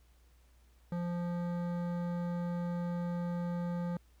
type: tone with hard clipping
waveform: sine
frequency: 174.1 Hz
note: F3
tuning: 5 cents flat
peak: -35 dBFS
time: 0.92-3.97 s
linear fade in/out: 2 ms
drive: 14 dB
effects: added 60 Hz sine -61 dBFS peak until 4.2 s + pink hiss -71 dBFS RMS until 4.2 s